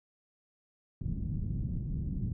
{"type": "low-pass noise", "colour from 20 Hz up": "white", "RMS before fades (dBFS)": -34, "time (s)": [1.01, 2.33], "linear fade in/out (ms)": 5, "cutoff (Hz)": 180, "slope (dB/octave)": 24, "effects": []}